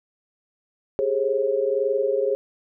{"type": "tone cluster", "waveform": "sine", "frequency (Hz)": [400.6, 422.3, 540], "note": ["G4", "G#4", "C#5"], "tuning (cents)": [38, 29, -45], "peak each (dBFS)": [-25, -24, -23], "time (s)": [0.99, 2.35], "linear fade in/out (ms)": 0, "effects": []}